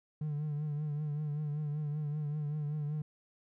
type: tone with vibrato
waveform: triangle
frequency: 149.3 Hz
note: D3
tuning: 29 cents sharp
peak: -30 dBFS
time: 0.21-3.02 s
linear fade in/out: 5 ms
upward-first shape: triangle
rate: 5.2 Hz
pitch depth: 59 cents each way
effects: tanh soft clip ceiling -27 dBFS